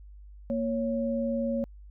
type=tone pair together; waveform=sine; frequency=232.9 / 554 Hz; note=A#3 / C#5; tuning=-1 / -1 cents; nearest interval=octave + minor third; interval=1500 cents; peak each=-28 / -30 dBFS; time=0.5-1.64 s; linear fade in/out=0 ms; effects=added 50 Hz sine -45 dBFS peak until 1.9 s